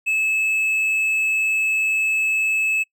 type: tone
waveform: triangle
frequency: 2601 Hz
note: E7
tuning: 24 cents flat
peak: -16 dBFS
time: 0.06-2.84 s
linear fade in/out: 20 ms
effects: noise-tail reverb RT60 0.1 s tail -21 dB re dry